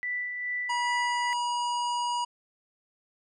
sine tone with tremolo, 1975.5 Hz, B6, in tune, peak -28 dBFS, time 0.03-1.33 s, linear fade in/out 0 ms, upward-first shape sine, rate 2.4 Hz, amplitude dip 40%
harmonic tone, 964 Hz, B5, 42 cents flat, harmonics 1 / 3 / 5 / 7 / 9, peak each -27 / -37 / -41 / -44 / -46 dBFS, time 0.69-2.25 s, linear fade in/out 10 ms
effects none

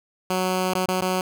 10% pulse tone with dropouts, 185 Hz, F#3, in tune, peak -13 dBFS, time 0.3-1.21 s, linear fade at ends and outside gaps 2 ms, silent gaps 0.736-0.752 / 0.858-0.885 / 1.009-1.019 s, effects none

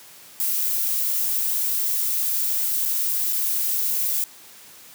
violet noise with dropouts, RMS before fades -23 dBFS, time 0.4-4.24 s, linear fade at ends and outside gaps 0 ms, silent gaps 2.853-2.858 / 3.325-3.329 s, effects white hiss -46 dBFS RMS until 4.94 s + high-pass 100 Hz 12 dB/octave

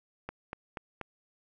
click train, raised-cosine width 0.5 ms, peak -22 dBFS, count 4, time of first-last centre 0.29-1.013 s, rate 4.15 Hz, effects none

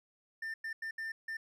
triangle tone bursts at uneven times, 1794 Hz, A6, 33 cents sharp, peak -35 dBFS, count 5, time 0.42-0.54 / 0.64-0.73 / 0.82-0.91 / 0.98-1.12 / 1.28-1.37 s, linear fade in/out 5 ms, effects none

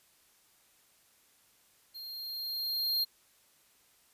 square tone with level ramp, 4210 Hz, C8, 10 cents sharp, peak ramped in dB -43 to -27 dBFS, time 1.94-3.05 s, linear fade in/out 20 ms, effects white hiss -66 dBFS RMS until 4.13 s + resampled to 32000 Hz

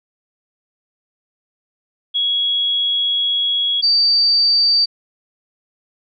sine tone pair in turn, 3332 / 4631 Hz, G#7 / D8, +5 / -25 cents, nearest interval tritone, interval 570 cents, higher second, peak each -15 / -11 dBFS, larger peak second, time 2.14-3.82 / 3.82-4.86 s, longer first, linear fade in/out 20 ms, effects none

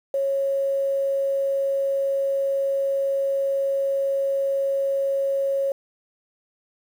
sine tone with quantisation, 549 Hz, C#5, 17 cents flat, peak -20 dBFS, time 0.14-5.72 s, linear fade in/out 2 ms, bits 8, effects none

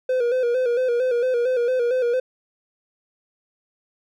triangle tone with vibrato, 493.9 Hz, B4, in tune, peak -16 dBFS, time 0.09-2.2 s, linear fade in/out 5 ms, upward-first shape square, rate 4.4 Hz, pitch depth 62 cents each way, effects none

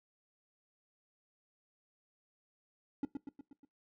triangle tone with echo, 281.6 Hz, C#4, 27 cents sharp, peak -29 dBFS, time 3.03-3.05 s, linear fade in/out 2 ms, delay 120 ms, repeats 5, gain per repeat -5 dB, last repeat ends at 3.65 s, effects noise-tail reverb RT60 0.2 s tail -20 dB re dry

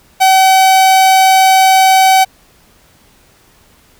45% pulse tone, 761 Hz, F#5, 48 cents sharp, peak -5 dBFS, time 0.2-2.25 s, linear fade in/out 20 ms, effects pink hiss -48 dBFS RMS until 3.99 s

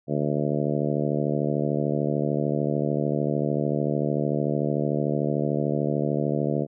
harmonic tone, 73.42 Hz, D2, in tune, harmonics 2 / 3 / 4 / 5 / 6 / 7 / 8 / 9, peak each -27 / -29 / -30 / -31 / -32 / -32 / -33 / -34 dBFS, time 0.07-6.67 s, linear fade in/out 50 ms, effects none

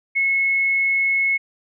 sine tone, 2185 Hz, C#7, 26 cents flat, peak -16 dBFS, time 0.15-1.38 s, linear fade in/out 20 ms, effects none

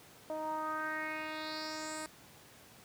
10% pulse tone with low-pass filter sweep, 311.1 Hz, D#4, in tune, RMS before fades -39 dBFS, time 0.3-2.06 s, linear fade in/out 0 ms, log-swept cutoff 690 to 9500 Hz, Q 4, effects pink hiss -57 dBFS RMS until 2.84 s + high-pass 100 Hz 12 dB/octave

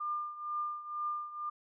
sine tone with tremolo, 1200 Hz, D6, 37 cents sharp, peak -31 dBFS, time 0-1.5 s, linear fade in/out 10 ms, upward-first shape triangle, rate 2.1 Hz, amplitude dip 80%, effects none

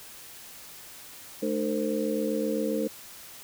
sine tone cluster, 215.3 / 302.2 / 451.2 / 519 Hz, A3 / D4 / A4 / C5, -37 / +50 / +44 / -14 cents, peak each -31 dBFS, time 1.42-2.88 s, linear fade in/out 10 ms, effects white hiss -46 dBFS RMS until 3.43 s

